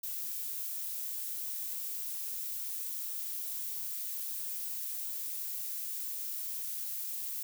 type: noise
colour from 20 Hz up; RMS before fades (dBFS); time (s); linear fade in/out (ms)
violet; -38; 0.03-7.43; 5
effects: none

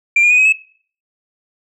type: tone with pitch steps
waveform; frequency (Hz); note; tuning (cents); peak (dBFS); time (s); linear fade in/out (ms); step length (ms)
sine; 2373 / 2426 / 2479 / 2535 / 2591; D7 / D#7 / D#7 / D#7 / E7; +17 / -44 / -7 / +32 / -30; -6; 0.16-0.525; 5; 73
effects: noise-tail reverb RT60 0.5 s tail -21 dB re dry + tanh soft clip ceiling -6 dBFS

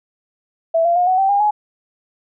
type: tone with pitch steps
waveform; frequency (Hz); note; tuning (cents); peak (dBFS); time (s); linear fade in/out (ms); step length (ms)
sine; 659.3 / 686.5 / 714.8 / 744.3 / 775 / 807 / 840.3; E5 / F5 / F5 / F#5 / G5 / G#5 / G#5; 0 / -30 / +40 / +10 / -20 / -50 / +20; -12; 0.74-1.51; 10; 110
effects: none

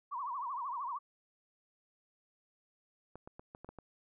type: tone with vibrato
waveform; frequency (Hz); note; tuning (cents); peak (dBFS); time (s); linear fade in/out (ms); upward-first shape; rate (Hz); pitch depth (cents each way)
sine; 1043; C6; -6; -36; 0.11-0.99; 20; triangle; 13; 220
type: clicks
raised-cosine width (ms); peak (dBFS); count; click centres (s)
1; -34; 7; 3.156 / 3.275 / 3.395 / 3.549 / 3.646 / 3.69 / 3.787
effects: none

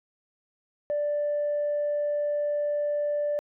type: tone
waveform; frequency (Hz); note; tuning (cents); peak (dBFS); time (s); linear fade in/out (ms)
sine; 587.3; D5; 0; -23; 0.9-3.39; 0
effects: tanh soft clip ceiling -21 dBFS

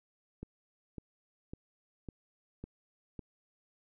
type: click train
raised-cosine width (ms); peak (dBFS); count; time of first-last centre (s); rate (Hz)
3; -29; 6; 0.43-3.192; 1.81
effects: none

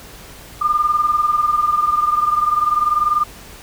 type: tone pair together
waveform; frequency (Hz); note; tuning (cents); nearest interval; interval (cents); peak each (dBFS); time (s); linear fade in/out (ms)
sine; 1200 / 1220.3; D6 / D#6; +37 / -34; unison; 29; -15 / -19; 0.61-3.24; 10
effects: added 50 Hz sine -44 dBFS peak until 3.62 s + pink hiss -39 dBFS RMS until 3.62 s

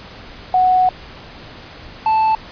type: tone pair in turn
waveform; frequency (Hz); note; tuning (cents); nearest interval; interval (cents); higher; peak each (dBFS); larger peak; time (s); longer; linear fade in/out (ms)
sine / triangle; 739 / 878.8; F#5 / A5; -2 / -2; minor third; 300; second; -10; neither; 0.54-0.89 / 2.06-2.35; first; 2
effects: pink hiss -37 dBFS RMS until 2.51 s + resampled to 11025 Hz

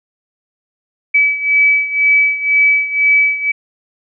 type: beating tone pair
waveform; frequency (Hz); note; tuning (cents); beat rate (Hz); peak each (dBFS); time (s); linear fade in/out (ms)
sine; 2291 / 2293; D7 / D7; -44 / -42; 2; -11 / -15; 1.14-3.52; 10
effects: none

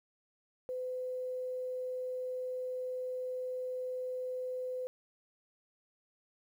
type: tone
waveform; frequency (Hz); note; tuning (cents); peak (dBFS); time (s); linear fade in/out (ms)
sine; 507; B4; +45; -35; 0.69-4.87; 0
effects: 11-bit

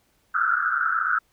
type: band-pass noise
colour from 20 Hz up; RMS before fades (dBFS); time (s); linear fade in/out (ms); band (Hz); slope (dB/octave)
pink; -23; 0.34-1.19; 10; 1300 to 1500; 96
effects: pink hiss -66 dBFS RMS until 1.32 s

